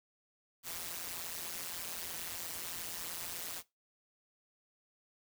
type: noise with amplitude modulation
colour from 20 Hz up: white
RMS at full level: -38 dBFS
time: 0.63-3.63 s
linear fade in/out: 50 ms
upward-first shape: sine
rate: 171 Hz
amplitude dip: 95%
effects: noise-tail reverb RT60 0.2 s tail -19 dB re dry